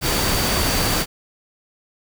sine tone in noise, 4608 Hz, D8, 34 cents flat, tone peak -28 dBFS, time 0.01-1.06 s, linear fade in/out 50 ms, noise pink, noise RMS -20 dBFS, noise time 0.01-1.06 s, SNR -11 dB, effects none

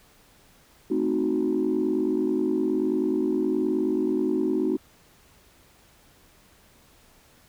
sine chord, A diminished seventh, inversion none, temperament equal, 220 / 261.6 / 311.1 / 370 Hz, A3 / C4 / Eb4 / Gb4, 0 / 0 / 0 / 0 cents, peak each -30 / -27 / -25 / -25 dBFS, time 0.9-4.77 s, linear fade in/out 10 ms, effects tanh soft clip ceiling -15 dBFS + pink hiss -57 dBFS RMS until 7.48 s

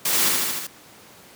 white noise with echo, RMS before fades -22 dBFS, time 0.05-0.29 s, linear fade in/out 5 ms, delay 76 ms, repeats 5, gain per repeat -2 dB, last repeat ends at 0.67 s, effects pink hiss -47 dBFS RMS until 1.35 s + high-pass 150 Hz 12 dB/octave

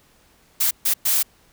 blue noise bursts at uneven times, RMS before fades -19 dBFS, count 3, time 0.6-0.71 / 0.85-0.94 / 1.05-1.23 s, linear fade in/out 10 ms, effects pink hiss -57 dBFS RMS until 1.52 s

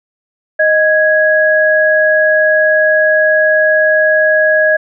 sine tone pair together, 622.3 / 1661.3 Hz, D#5 / G#6, 0 / 0 cents, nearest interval octave + perfect fourth, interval 1700 cents, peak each -10 dBFS, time 0.59-4.77 s, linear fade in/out 10 ms, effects none

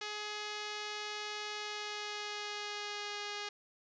5% pulse tone with pitch glide, 420 to 412.8 Hz, G#4 to G#4, +19 to -10 cents, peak -27 dBFS, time 0.01-3.49 s, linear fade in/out 5 ms, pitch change -29 cents, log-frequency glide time 1.56-3.17 s, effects resampled to 16000 Hz

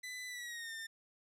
sawtooth tone with pitch glide, 2001 to 1803.4 Hz, B6 to A6, +22 to +42 cents, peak -39 dBFS, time 0.03-0.87 s, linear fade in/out 10 ms, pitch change -180 cents, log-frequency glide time 0.27-0.74 s, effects low-pass 12000 Hz 12 dB/octave

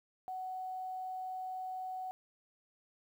sine tone, 746 Hz, F#5, 14 cents sharp, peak -38 dBFS, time 0.28-2.11 s, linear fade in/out 0 ms, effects 11-bit

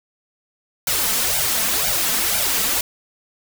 white noise with flanger, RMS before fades -20 dBFS, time 0.87-2.81 s, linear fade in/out 2 ms, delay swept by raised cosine 1.3 to 4.6 ms, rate 2 Hz, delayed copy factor +0.9, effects none

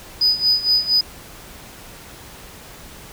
sine tone with tremolo, 4978 Hz, D#8, in tune, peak -10 dBFS, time 0.21-1.01 s, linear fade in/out 5 ms, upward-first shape sine, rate 4.3 Hz, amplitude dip 85%, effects tanh soft clip ceiling -10 dBFS + pink hiss -40 dBFS RMS until 3.12 s

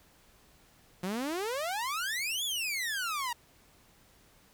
sawtooth exponential two-way sweep, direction up then down, 174.61 to 3520 to 925 Hz, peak -28 dBFS, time 1.03-3.33 s, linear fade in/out 5 ms, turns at 2.44 s, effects pink hiss -62 dBFS RMS until 4.53 s

